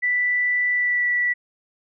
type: tone with pitch glide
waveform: sine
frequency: 1975.5 to 1956.2 Hz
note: B6 to B6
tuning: 0 to -17 cents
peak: -18 dBFS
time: 0.02-1.34 s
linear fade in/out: 20 ms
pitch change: -17 cents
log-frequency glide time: 0.71-1.07 s
effects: none